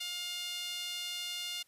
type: tone with high-pass filter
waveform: sawtooth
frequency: 708 Hz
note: F5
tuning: 23 cents sharp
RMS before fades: -39 dBFS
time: 0-1.63 s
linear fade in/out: 10 ms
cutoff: 3100 Hz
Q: 2.7
effects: white hiss -69 dBFS RMS until 1.67 s + resampled to 32000 Hz